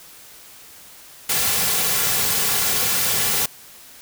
white noise with comb filter, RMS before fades -20 dBFS, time 1.29-3.46 s, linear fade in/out 5 ms, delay 3.2 ms, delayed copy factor -0.6, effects white hiss -44 dBFS RMS until 4.01 s

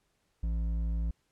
sine tone with hard clipping, 56 Hz, A1, 31 cents sharp, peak -30 dBFS, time 0.43-1.11 s, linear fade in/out 5 ms, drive 7 dB, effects pink hiss -75 dBFS RMS until 1.31 s + low-pass 11000 Hz 12 dB/octave

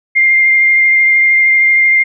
sine tone with vibrato, 2108 Hz, C7, 12 cents sharp, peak -6 dBFS, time 0.15-2.04 s, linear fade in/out 20 ms, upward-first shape triangle, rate 13 Hz, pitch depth 15 cents each way, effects none

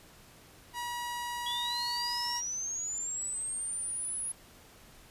sawtooth tone, 962 Hz, B5, 46 cents flat, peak -31 dBFS, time 0.73-2.42 s, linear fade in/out 50 ms
sine linear sweep, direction up, 3317 to 10548 Hz, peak -33 dBFS, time 1.46-4.32 s, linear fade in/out 5 ms
effects pink hiss -56 dBFS RMS until 5.1 s + resampled to 32000 Hz

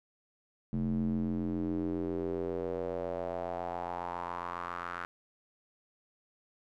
square tone with band-pass filter sweep, 43.65 Hz, F1, in tune, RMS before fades -35 dBFS, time 0.73-5.05 s, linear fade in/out 0 ms, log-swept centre 190 to 1400 Hz, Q 3.8, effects none

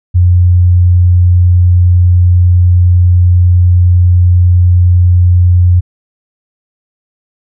sine tone, 89 Hz, F2, 33 cents sharp, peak -3 dBFS, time 0.14-5.81 s, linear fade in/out 20 ms, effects none

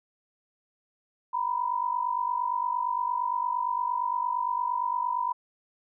sine tone pair together, 950 / 998.7 Hz, A#5 / B5, +33 / +19 cents, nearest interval minor second, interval 86 cents, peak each -29 / -28 dBFS, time 1.33-5.33 s, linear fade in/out 10 ms, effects none

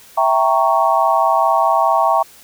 sine chord, E diminished seventh, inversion none, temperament equal with one note detuned, 659.3 / 784 / 926.4 / 1108.7 Hz, E5 / G5 / Bb5 / Db6, 0 / 0 / -11 / 0 cents, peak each -17 dBFS, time 0.17-2.23 s, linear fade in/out 10 ms, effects white hiss -44 dBFS RMS until 2.43 s

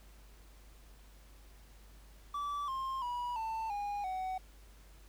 triangle tone with pitch steps, 1156 / 1060.1 / 972.1 / 891.4 / 817.4 / 749.6 Hz, D6 / C6 / B5 / A5 / G#5 / F#5, -28 / +22 / -28 / +22 / -28 / +22 cents, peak -33 dBFS, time 2.34-4.38 s, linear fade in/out 5 ms, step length 340 ms, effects added 50 Hz sine -55 dBFS peak until 5.08 s + pink hiss -63 dBFS RMS until 5.08 s

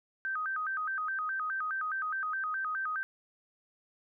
sine tone with vibrato, 1396.9 Hz, F6, in tune, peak -31 dBFS, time 0.25-3.03 s, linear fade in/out 0 ms, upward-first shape square, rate 4.8 Hz, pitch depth 190 cents each way, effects none

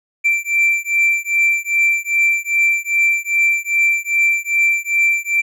triangle beating tone pair, 2346 / 2348.5 Hz, D7 / D7, -2 / -1 cents, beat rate 2.5 Hz, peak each -15 dBFS, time 0.24-5.42 s, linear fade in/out 20 ms, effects none

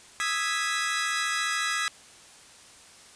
sawtooth chord, E major seventh, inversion third, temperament equal, 1244.5 / 1318.5 / 1661.2 / 1975.5 Hz, D#6 / E6 / G#6 / B6, 0 / 0 / 0 / 0 cents, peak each -29 / -30 / -27 / -27 dBFS, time 0.2-1.88 s, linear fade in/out 0 ms, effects white hiss -51 dBFS RMS until 3.15 s + resampled to 22050 Hz

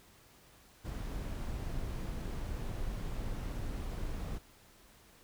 brown noise, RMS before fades -38 dBFS, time 0.84-4.39 s, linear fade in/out 20 ms, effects pink hiss -61 dBFS RMS until 5.23 s

